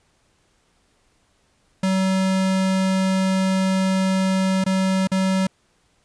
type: tone with dropouts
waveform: square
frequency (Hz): 189.7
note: F#3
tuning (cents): +43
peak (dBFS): -18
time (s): 1.83-5.47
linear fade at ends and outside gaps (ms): 5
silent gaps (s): 4.641-4.662 / 5.073-5.116
effects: pink hiss -63 dBFS RMS until 6.04 s + resampled to 22050 Hz